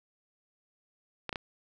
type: clicks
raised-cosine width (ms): 0.3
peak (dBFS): -18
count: 3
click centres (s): 1.293 / 1.328 / 1.358
effects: none